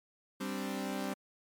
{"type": "chord", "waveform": "sawtooth", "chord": "G suspended fourth", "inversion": "none", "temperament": "equal", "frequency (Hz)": [196, 261.6, 293.7], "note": ["G3", "C4", "D4"], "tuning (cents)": [0, 0, 0], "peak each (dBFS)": [-34, -35, -38], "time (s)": [0.4, 1.14], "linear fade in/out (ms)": 10, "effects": ["MP3 96 kbps"]}